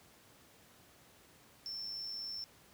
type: tone with amplitude modulation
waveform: triangle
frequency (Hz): 5380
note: E8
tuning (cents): +34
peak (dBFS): -37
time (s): 1.66-2.44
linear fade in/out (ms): 0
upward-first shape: sine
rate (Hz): 104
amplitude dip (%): 40
effects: pink hiss -62 dBFS RMS until 2.73 s + high-pass 80 Hz 12 dB/octave